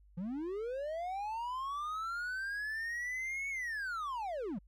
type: linear two-way sweep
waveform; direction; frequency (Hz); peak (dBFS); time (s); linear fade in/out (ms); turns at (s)
triangle; up then down; 163.6 to 2230 to 163.6; -34; 0.17-4.59; 10; 3.49
effects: added 50 Hz sine -59 dBFS peak until 4.67 s